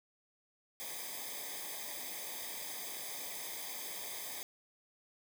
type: noise with comb filter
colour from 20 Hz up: white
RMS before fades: -43 dBFS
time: 0.8-4.43 s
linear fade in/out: 0 ms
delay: 0.71 ms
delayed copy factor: -0.95
effects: none